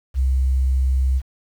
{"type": "tone", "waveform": "sine", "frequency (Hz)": 65.41, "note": "C2", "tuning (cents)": 0, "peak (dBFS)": -15, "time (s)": [0.14, 1.22], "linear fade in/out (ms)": 50, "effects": ["8-bit"]}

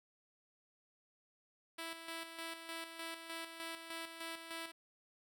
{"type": "tone with tremolo", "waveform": "5% pulse", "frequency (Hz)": 329.6, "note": "E4", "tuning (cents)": 0, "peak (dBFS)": -31, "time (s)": [1.78, 4.72], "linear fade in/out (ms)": 10, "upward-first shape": "square", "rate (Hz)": 3.3, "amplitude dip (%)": 55, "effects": []}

